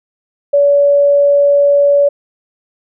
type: tone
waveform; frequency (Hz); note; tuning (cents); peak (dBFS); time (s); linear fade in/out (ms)
sine; 570; C#5; +48; -6; 0.53-2.09; 10
effects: none